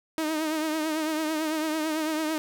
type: tone with vibrato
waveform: sawtooth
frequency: 312.7 Hz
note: D#4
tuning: 9 cents sharp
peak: -22 dBFS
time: 0.18-2.38 s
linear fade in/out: 0 ms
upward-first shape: triangle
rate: 9 Hz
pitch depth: 61 cents each way
effects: none